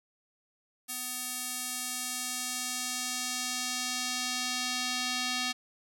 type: tone with band-pass filter sweep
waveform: square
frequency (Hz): 250.6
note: B3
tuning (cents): +25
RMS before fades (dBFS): -34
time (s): 0.88-5.53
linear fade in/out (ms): 20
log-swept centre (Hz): 11000 to 4200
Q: 1.1
effects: none